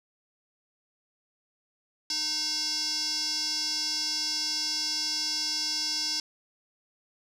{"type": "tone with band-pass filter", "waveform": "square", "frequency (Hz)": 307.1, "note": "D#4", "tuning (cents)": -23, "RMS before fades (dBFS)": -30, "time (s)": [2.1, 6.2], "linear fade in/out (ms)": 2, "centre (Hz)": 5100, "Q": 8.1, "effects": []}